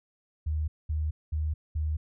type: tone bursts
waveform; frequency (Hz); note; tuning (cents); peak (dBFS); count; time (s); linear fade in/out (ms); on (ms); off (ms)
sine; 77; D#2; -17; -26; 4; 0.46-1.97; 10; 220; 210
effects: none